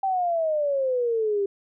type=exponential sweep; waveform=sine; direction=down; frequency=784 to 392 Hz; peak=-21 dBFS; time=0.03-1.46 s; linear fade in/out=5 ms; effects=none